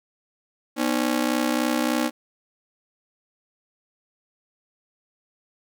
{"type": "ring-modulated tone", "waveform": "sawtooth", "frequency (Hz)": 275.4, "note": "C#4", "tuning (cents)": -11, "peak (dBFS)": -14, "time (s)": [0.76, 2.11], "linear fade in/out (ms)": 50, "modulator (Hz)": 31.7, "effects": []}